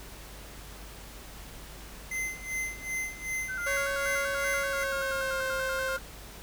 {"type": "tone with tremolo", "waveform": "square", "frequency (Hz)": 2064, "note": "C7", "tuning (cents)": -24, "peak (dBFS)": -30, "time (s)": [2.11, 4.84], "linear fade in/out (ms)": 5, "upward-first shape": "sine", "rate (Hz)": 2.6, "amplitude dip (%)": 85}
{"type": "tone with vibrato", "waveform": "sine", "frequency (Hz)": 1471, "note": "F#6", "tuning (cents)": -11, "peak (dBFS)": -32, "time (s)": [3.48, 5.99], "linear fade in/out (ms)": 20, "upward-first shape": "square", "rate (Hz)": 5.2, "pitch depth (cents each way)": 70}
{"type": "tone with pitch glide", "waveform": "sawtooth", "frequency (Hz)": [554.4, 528.8], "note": ["C#5", "C5"], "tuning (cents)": [0, 18], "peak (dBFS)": -27, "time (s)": [3.66, 5.97], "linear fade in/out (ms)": 10, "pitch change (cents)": -82, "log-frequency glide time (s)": [4.6, 5.43]}
{"effects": ["added 50 Hz sine -47 dBFS peak until 6.42 s", "pink hiss -47 dBFS RMS until 6.42 s"]}